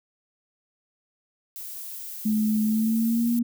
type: noise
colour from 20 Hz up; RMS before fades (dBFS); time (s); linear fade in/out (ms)
violet; -37; 1.56-3.39; 0
type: tone with pitch glide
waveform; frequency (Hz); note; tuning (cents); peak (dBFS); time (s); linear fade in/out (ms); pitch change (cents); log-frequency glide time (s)
sine; 215.4 to 236.3; A3 to A#3; -37 to +24; -20; 2.25-3.43; 10; +161; 2.64-3.32
effects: none